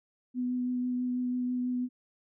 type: tone with vibrato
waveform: sine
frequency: 249 Hz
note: B3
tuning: 14 cents sharp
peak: -28 dBFS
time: 0.34-1.89 s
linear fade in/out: 50 ms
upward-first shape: triangle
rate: 6.1 Hz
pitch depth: 13 cents each way
effects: none